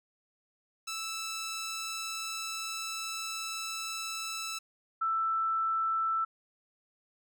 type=tone pair in turn; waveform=10% pulse / sine; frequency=1318.5 / 1326 Hz; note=E6 / E6; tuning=0 / +10 cents; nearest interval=unison; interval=10 cents; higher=second; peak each=-27 dBFS; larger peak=neither; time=0.87-4.59 / 5.01-6.25 s; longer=first; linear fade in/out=10 ms; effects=none